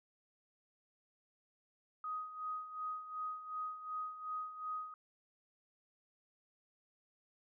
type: tone with tremolo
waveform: sine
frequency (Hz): 1252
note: D#6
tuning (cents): +10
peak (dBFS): -37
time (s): 2.04-4.94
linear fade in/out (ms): 2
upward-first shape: sine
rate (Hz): 2.7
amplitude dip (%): 70
effects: none